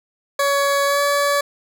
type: tone with pitch glide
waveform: 20% pulse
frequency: 562 to 570.8 Hz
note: C#5 to D5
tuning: +24 to -49 cents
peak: -11 dBFS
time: 0.39-1.41 s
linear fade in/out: 5 ms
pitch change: +27 cents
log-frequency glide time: 0.85-1.01 s
effects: none